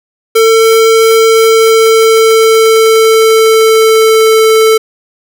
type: tone with pitch glide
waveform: square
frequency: 448.7 to 441.2 Hz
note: A4 to A4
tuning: +34 to +5 cents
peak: -4 dBFS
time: 0.35-4.78 s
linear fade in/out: 10 ms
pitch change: -29 cents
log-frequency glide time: 1.19-4.46 s
effects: none